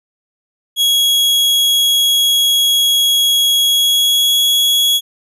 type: tone with pitch glide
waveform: 40% pulse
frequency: 3322 to 3345 Hz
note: G#7 to G#7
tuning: 0 to +12 cents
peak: -9 dBFS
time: 0.76-5.01 s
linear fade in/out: 50 ms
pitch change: +12 cents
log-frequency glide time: 3.61-4.39 s
effects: none